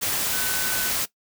sine tone in noise, 1506 Hz, F#6, 30 cents sharp, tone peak -31 dBFS, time 0.32-0.91 s, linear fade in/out 20 ms, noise white, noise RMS -25 dBFS, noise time 0.01-1.06 s, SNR -9 dB, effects noise-tail reverb RT60 0.1 s tail -18 dB re dry

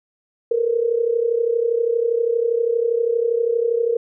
sine tone with amplitude modulation, 466.2 Hz, A#4, in tune, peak -13 dBFS, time 0.51-3.97 s, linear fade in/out 5 ms, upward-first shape sine, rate 32.5 Hz, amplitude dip 75%, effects none

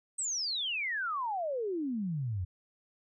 sine exponential sweep, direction down, 8340 to 85 Hz, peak -31 dBFS, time 0.18-2.45 s, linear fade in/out 10 ms, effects none

